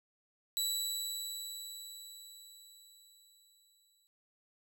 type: tone with exponential decay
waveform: 20% pulse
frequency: 3940 Hz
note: B7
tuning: 5 cents flat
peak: -25 dBFS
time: 0.57-4.07 s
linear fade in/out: 0 ms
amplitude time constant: 760 ms
effects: none